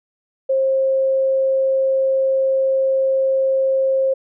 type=tone; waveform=sine; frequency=533 Hz; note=C5; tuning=32 cents sharp; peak=-14 dBFS; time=0.49-4.14 s; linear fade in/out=10 ms; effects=none